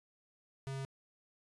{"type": "tone", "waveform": "square", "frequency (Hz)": 135.3, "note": "C#3", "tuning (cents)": -42, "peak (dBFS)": -39, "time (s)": [0.67, 0.85], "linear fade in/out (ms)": 0, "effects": ["resampled to 24000 Hz"]}